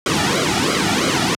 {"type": "noise with flanger", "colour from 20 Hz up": "pink", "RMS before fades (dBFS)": -17, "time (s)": [0.06, 1.35], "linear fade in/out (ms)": 2, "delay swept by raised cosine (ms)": [1.1, 1.94], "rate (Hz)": 3, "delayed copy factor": -1, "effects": ["high-pass 100 Hz 12 dB/octave", "low-pass 7000 Hz 12 dB/octave"]}